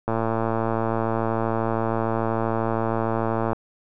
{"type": "click train", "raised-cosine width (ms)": 1, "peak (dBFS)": -10, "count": 391, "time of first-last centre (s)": [0.08, 3.531], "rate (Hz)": 113, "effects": []}